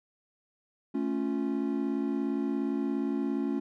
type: chord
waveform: triangle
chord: A augmented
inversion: none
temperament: equal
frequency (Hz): 220 / 277.2 / 349.2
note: A3 / C#4 / E#4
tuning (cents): 0 / 0 / 0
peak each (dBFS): -31 / -28 / -33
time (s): 0.94-3.6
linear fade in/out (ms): 10
effects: none